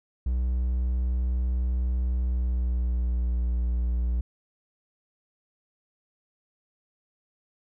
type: tone with pitch glide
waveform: triangle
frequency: 62 to 59.89 Hz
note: B1 to A#1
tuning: +7 to +47 cents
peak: -21 dBFS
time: 0.26-4.21 s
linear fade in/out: 5 ms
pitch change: -60 cents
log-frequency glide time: 2.2-3.4 s
effects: none